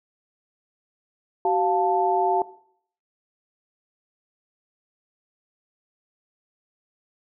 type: tone cluster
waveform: sine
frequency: 379.7 / 703 / 882 Hz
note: F#4 / F5 / A5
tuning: +45 / +11 / +4 cents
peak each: -23 dBFS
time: 1.45-2.42 s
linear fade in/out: 2 ms
effects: noise-tail reverb RT60 0.6 s tail -18 dB re dry